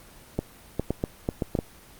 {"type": "clicks", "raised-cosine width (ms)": 2, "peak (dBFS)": -11, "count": 8, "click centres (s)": [0.39, 0.796, 0.906, 1.039, 1.289, 1.422, 1.552, 1.589], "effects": ["pink hiss -50 dBFS RMS until 1.99 s", "Opus 24 kbps"]}